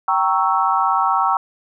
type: chord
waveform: sine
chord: G diminished seventh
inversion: none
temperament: equal with one note detuned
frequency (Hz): 776.3 / 932.3 / 1108.7 / 1318.5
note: G5 / Bb5 / Db6 / Fb6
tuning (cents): -17 / 0 / 0 / 0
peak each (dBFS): -20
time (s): 0.08-1.37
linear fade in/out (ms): 2
effects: none